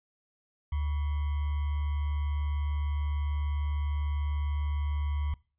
sine tone with sample-and-hold, 73.42 Hz, D2, in tune, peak -27 dBFS, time 0.72-5.34 s, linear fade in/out 5 ms, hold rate 1050 Hz, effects noise-tail reverb RT60 0.4 s tail -23 dB re dry + resampled to 8000 Hz

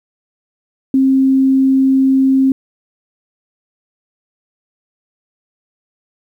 sine tone, 266.4 Hz, C4, 31 cents sharp, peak -8 dBFS, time 0.94-2.52 s, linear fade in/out 2 ms, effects 8-bit

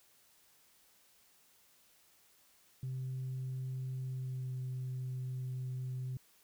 sine tone with pitch glide, 130 to 128.28 Hz, C3 to C3, -11 to -34 cents, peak -35 dBFS, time 2.83-6.17 s, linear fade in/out 2 ms, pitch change -23 cents, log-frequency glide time 4.04-4.58 s, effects tanh soft clip ceiling -34 dBFS + white hiss -67 dBFS RMS until 6.43 s

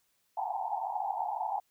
pink band-pass noise, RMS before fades -34 dBFS, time 0.37-1.6 s, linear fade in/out 5 ms, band 730 to 910 Hz, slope 96 dB/octave, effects white hiss -74 dBFS RMS until 1.7 s

